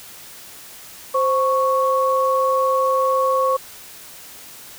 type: tone pair together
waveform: sine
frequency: 523.3 / 1108.2 Hz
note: C5 / C#6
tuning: 0 / -1 cents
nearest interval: octave + minor second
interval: 1299 cents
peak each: -18 dBFS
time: 1.14-3.57 s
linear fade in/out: 10 ms
effects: white hiss -40 dBFS RMS until 4.78 s